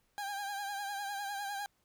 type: tone with vibrato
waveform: 30% pulse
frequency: 804 Hz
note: G5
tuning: 44 cents sharp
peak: -34 dBFS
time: 0.18-1.66 s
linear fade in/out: 0 ms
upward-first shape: triangle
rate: 9.9 Hz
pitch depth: 60 cents each way
effects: pink hiss -75 dBFS RMS until 1.84 s

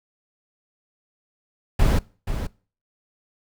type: noise with echo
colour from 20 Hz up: brown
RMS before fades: -17 dBFS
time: 1.79-1.99 s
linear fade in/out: 5 ms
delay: 480 ms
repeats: 1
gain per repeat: -9 dB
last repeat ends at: 2.47 s
effects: noise-tail reverb RT60 0.4 s tail -23 dB re dry

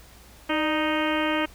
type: harmonic tone with a mistuned harmonic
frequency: 311.1 Hz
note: D#4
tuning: in tune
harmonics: 1 / 2 / 3 / 4 / 5 / 6 / 7 / 8 / 9 / 10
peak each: -26 / -29 / -31 / -32 / -33 / -34 / -34 / -35 / -36 / -36 dBFS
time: 0.49-1.46 s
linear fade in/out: 10 ms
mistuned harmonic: 2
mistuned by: -54 cents
effects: added 60 Hz sine -51 dBFS peak until 1.54 s + pink hiss -51 dBFS RMS until 1.54 s

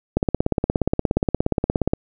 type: click train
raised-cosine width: 2 ms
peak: -4 dBFS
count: 31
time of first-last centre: 0.17-1.935 s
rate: 17 Hz
effects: none

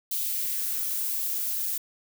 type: noise with high-pass filter sweep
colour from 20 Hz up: violet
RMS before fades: -29 dBFS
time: 0.11-1.78 s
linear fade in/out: 5 ms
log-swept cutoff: 3300 to 250 Hz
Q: 1.7
effects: none

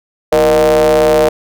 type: ring-modulated tone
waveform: square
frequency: 71.6 Hz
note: D2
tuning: 43 cents flat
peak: -5 dBFS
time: 0.32-1.29 s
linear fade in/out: 5 ms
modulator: 541 Hz
effects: none

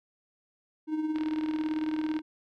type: tone with tremolo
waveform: triangle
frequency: 310.3 Hz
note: D#4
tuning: 5 cents flat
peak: -23 dBFS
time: 0.87-2.22 s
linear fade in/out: 50 ms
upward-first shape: triangle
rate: 18 Hz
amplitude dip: 60%
type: click train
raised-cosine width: 0.3 ms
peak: -25 dBFS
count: 42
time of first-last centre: 1.16-2.19 s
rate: 39.8 Hz
effects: none

